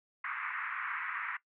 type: band-pass noise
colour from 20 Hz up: pink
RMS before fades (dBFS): -38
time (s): 0.24-1.37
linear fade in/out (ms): 5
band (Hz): 1100 to 2200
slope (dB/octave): 48
effects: noise-tail reverb RT60 0.1 s tail -18 dB re dry